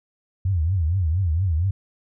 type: tone with vibrato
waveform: sine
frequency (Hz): 86.7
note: F2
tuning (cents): -12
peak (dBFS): -18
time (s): 0.45-1.71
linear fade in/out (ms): 5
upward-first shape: triangle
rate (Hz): 4.3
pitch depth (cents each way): 260
effects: none